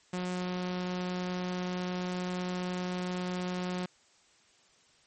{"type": "tone", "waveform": "sawtooth", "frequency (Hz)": 181, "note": "F#3", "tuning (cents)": -38, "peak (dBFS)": -28, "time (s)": [0.13, 3.86], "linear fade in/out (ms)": 5, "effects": ["white hiss -64 dBFS RMS until 5.06 s", "MP3 32 kbps"]}